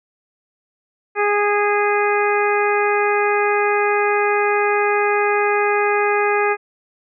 harmonic tone, 412.3 Hz, G#4, 13 cents flat, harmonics 1 / 2 / 3 / 4 / 5 / 6, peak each -18 / -21 / -23 / -24 / -25 / -26 dBFS, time 1.15-6.57 s, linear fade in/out 50 ms, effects none

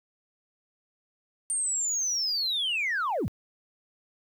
sine linear sweep, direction down, 8900 to 51.91 Hz, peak -24 dBFS, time 1.5-3.28 s, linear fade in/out 0 ms, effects tanh soft clip ceiling -23 dBFS + 10-bit

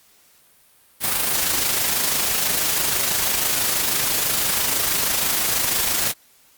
white noise with amplitude modulation, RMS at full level -19 dBFS, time 1-6.14 s, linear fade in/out 50 ms, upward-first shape sine, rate 26.1 Hz, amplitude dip 40%, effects white hiss -55 dBFS RMS until 6.57 s + Opus 48 kbps

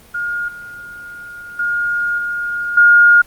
sine tone with level steps, 1423 Hz, F6, 32 cents sharp, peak -18 / -30 / -15 / -18 / -5 dBFS, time 0.14-3.22 s, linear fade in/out 10 ms, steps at 0.48 / 1.59 / 2.18 / 2.77 s, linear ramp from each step 5 ms, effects pink hiss -45 dBFS RMS until 3.26 s + Opus 32 kbps

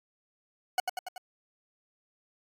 40% pulse tone with echo, 737 Hz, F#5, 7 cents flat, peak -23 dBFS, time 0.78-0.8 s, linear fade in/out 2 ms, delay 95 ms, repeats 4, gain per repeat -4 dB, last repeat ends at 1.18 s, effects AAC 64 kbps

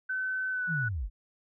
sine tone with pitch glide, 1521 to 1477.7 Hz, F#6 to F#6, +47 to -3 cents, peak -29 dBFS, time 0.09-0.89 s, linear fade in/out 10 ms, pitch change -50 cents, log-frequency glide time 0.51-0.68 s
sine linear sweep, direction down, 180 to 36 Hz, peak -30 dBFS, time 0.67-1.1 s, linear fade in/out 50 ms
effects none

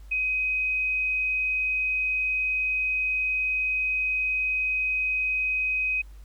sine tone, 2519 Hz, D#7, 21 cents sharp, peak -23 dBFS, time 0.11-6.02 s, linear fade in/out 10 ms, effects added 50 Hz sine -42 dBFS peak until 6.24 s + pink hiss -61 dBFS RMS until 6.24 s

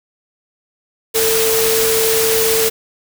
sine tone in noise, 447.8 Hz, A4, 30 cents sharp, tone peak -15 dBFS, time 1.14-2.7 s, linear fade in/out 20 ms, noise white, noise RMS -17 dBFS, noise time 1.14-2.7 s, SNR -1 dB, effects none

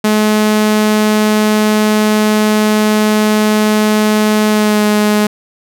sawtooth tone with pitch glide, 213.4 to 210.2 Hz, G#3 to G#3, +47 to +21 cents, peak -5 dBFS, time 0.04-5.27 s, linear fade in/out 5 ms, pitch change -26 cents, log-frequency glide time 4.49-4.83 s, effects none

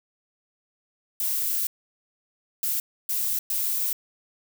violet noise bursts at uneven times, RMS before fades -26 dBFS, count 4, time 1.2-1.67 / 2.63-2.8 / 3.09-3.39 / 3.5-3.93 s, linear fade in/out 2 ms, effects none

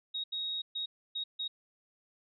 sine tone bursts at uneven times, 3771 Hz, A#7, 19 cents sharp, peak -33 dBFS, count 5, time 0.14-0.24 / 0.32-0.62 / 0.75-0.86 / 1.15-1.24 / 1.39-1.48 s, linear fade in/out 10 ms, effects none

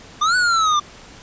square exponential two-way sweep, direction up then down, 1174.7 to 1500 to 1174.7 Hz, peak -15 dBFS, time 0.21-0.8 s, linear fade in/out 10 ms, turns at 0.36 s, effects pink hiss -42 dBFS RMS until 1.22 s + resampled to 16000 Hz

